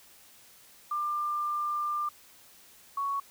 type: tone pair in turn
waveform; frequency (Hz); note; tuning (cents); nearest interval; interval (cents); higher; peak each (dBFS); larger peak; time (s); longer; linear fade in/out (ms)
sine; 1193 / 1114.5; D6 / C#6; +27 / +9; minor second; 118; first; -28; neither; 0.91-2.09 / 2.97-3.2; first; 5
effects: white hiss -56 dBFS RMS until 3.3 s